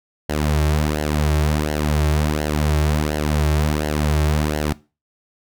sawtooth tone with flanger, 75.5 Hz, D2, 48 cents sharp, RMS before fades -19 dBFS, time 0.29-4.73 s, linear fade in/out 5 ms, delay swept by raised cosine 0.82 to 4.12 ms, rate 1.4 Hz, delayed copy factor -0.7, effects noise-tail reverb RT60 0.3 s tail -20 dB re dry

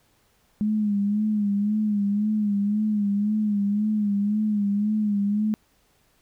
sine tone with vibrato, 207.7 Hz, G#3, in tune, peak -20 dBFS, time 0.61-5.54 s, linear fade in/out 0 ms, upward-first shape sine, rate 1.9 Hz, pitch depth 60 cents each way, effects pink hiss -64 dBFS RMS until 6.21 s

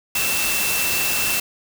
sine tone in noise, 2674 Hz, E7, 24 cents sharp, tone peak -24 dBFS, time 0.15-1.4 s, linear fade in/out 5 ms, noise white, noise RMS -22 dBFS, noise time 0.15-1.4 s, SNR -5 dB, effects none

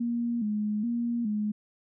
sine tone with vibrato, 223.1 Hz, A3, 24 cents sharp, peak -26 dBFS, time 0-1.52 s, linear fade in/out 10 ms, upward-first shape square, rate 1.2 Hz, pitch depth 100 cents each way, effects none

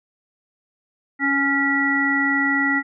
harmonic tone, 278 Hz, C#4, 5 cents sharp, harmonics 1 / 3 / 5 / 7, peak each -22 / -29 / -26 / -19 dBFS, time 1.19-2.83 s, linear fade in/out 50 ms, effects none

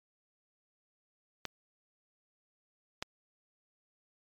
clicks, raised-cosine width 0.2 ms, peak -17 dBFS, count 2, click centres 1.453 / 3.025 s, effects MP3 96 kbps

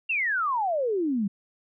sine exponential sweep, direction down, 2800 to 188.7 Hz, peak -23 dBFS, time 0.09-1.28 s, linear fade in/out 10 ms, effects none

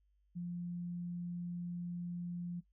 sine tone, 174.61 Hz, F3, in tune, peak -38 dBFS, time 0.35-2.61 s, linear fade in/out 20 ms, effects noise-tail reverb RT60 0.1 s tail -20 dB re dry + added 50 Hz sine -70 dBFS peak until 2.72 s

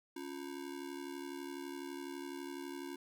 square ring-modulated tone, 314.8 Hz, D#4, 20 cents sharp, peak -40 dBFS, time 0.16-2.96 s, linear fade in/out 5 ms, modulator 36 Hz, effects none

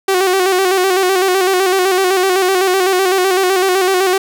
sawtooth tone with vibrato, 375.3 Hz, F#4, 25 cents sharp, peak -7 dBFS, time 0.08-4.18 s, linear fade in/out 5 ms, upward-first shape square, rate 7.9 Hz, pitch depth 53 cents each way, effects none

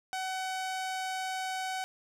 sawtooth tone with low-pass filter, 753 Hz, F#5, 30 cents sharp, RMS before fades -35 dBFS, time 0.13-1.84 s, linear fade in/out 0 ms, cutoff 9500 Hz, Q 0.82, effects none

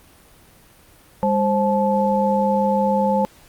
sine tone cluster, 202.1 / 528 / 867 Hz, G#3 / C5 / A5, -47 / +16 / -26 cents, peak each -20 dBFS, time 1.23-3.25 s, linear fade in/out 0 ms, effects pink hiss -50 dBFS RMS until 3.48 s + Opus 32 kbps

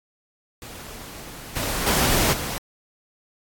pink noise with level steps, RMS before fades -39 / -26 / -20 / -29 dBFS, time 0.62-2.58 s, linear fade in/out 0 ms, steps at 1.55 / 1.86 / 2.32 s, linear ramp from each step 20 ms, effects AAC 64 kbps

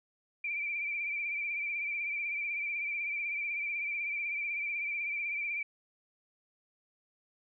sine tone with vibrato, 2344 Hz, D7, 4 cents flat, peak -32 dBFS, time 0.44-5.63 s, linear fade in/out 5 ms, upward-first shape triangle, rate 16 Hz, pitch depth 60 cents each way, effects none

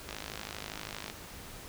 click train, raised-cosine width 0.2 ms, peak -21 dBFS, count 54, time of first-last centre 0.09-1.1 s, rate 52.5 Hz, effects pink hiss -47 dBFS RMS until 1.68 s

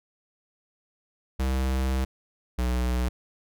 square tone pair in turn, 65.41 / 61.74 Hz, C2 / B1, 0 / 0 cents, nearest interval minor second, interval 100 cents, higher first, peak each -24 dBFS, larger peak neither, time 1.39-2.05 / 2.58-3.09 s, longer first, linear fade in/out 10 ms, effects none

